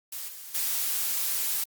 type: noise with level steps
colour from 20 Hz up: blue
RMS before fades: -36 / -42 / -28 dBFS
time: 0.12-1.64 s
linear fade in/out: 5 ms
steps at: 0.28 / 0.54 s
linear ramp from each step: 10 ms
effects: Opus 48 kbps